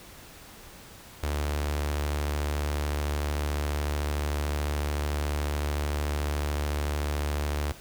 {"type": "tone with notch filter", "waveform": "sawtooth", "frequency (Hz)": 73.7, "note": "D2", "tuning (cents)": 7, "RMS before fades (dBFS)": -29, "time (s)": [1.23, 7.72], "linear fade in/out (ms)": 0, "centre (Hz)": 180, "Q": 0.93, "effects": ["pink hiss -48 dBFS RMS until 7.8 s"]}